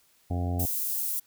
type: harmonic tone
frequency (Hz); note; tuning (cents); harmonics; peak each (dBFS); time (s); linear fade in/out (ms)
88.4; F2; +22; 1 / 2 / 3 / 4 / 5 / 6 / 7 / 8 / 9; -27 / -37 / -35 / -44 / -44 / -49 / -44 / -40 / -44; 0.3-0.66; 10
type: high-pass noise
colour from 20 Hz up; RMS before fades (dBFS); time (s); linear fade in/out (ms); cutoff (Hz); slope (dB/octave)
white; -30; 0.59-1.2; 10; 11000; 12
effects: white hiss -64 dBFS RMS until 1.26 s